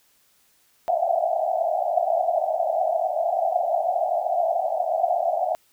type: band-pass noise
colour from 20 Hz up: white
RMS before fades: -23 dBFS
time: 0.88-5.55 s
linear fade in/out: 0 ms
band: 630 to 750 Hz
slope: 96 dB/octave
effects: white hiss -62 dBFS RMS until 5.72 s